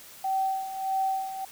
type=tone with tremolo; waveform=sine; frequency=769 Hz; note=G5; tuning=33 cents flat; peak=-23 dBFS; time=0.24-1.45 s; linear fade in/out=5 ms; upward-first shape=sine; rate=1.6 Hz; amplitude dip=70%; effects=white hiss -48 dBFS RMS until 1.51 s